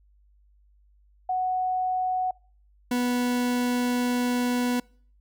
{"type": "tone pair in turn", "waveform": ["sine", "40% pulse"], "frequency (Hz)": [740, 245.8], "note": ["F#5", "B3"], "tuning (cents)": [0, -8], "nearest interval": "octave + perfect fifth", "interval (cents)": 1908, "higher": "first", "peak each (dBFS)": [-23, -22], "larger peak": "second", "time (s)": [[1.29, 2.31], [2.91, 4.8]], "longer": "second", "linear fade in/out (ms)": 5, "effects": ["noise-tail reverb RT60 0.5 s tail -26 dB re dry", "added 50 Hz sine -57 dBFS peak until 5.2 s"]}